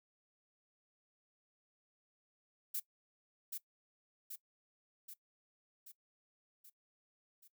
violet noise with echo, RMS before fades -38 dBFS, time 2.74-2.8 s, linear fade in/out 10 ms, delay 780 ms, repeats 6, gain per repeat -4 dB, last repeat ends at 7.48 s, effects noise-tail reverb RT60 0.1 s tail -19 dB re dry

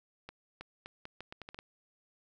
accelerating click train, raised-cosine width 0.3 ms, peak -28 dBFS, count 10, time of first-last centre 0.29-1.589 s, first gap 320 ms, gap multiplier 0.78, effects none

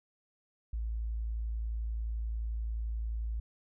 sine tone, 55.7 Hz, A1, 22 cents sharp, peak -32 dBFS, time 0.73-3.4 s, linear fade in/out 5 ms, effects none

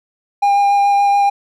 triangle tone with vibrato, 805 Hz, G5, 46 cents sharp, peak -8 dBFS, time 0.42-1.3 s, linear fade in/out 10 ms, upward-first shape sine, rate 7 Hz, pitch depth 10 cents each way, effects none

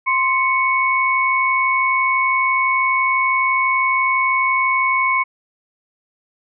sine tone pair together, 1046.3 / 2217 Hz, C6 / C#7, 0 / 0 cents, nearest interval octave + minor second, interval 1300 cents, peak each -17 dBFS, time 0.06-5.24 s, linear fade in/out 20 ms, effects none

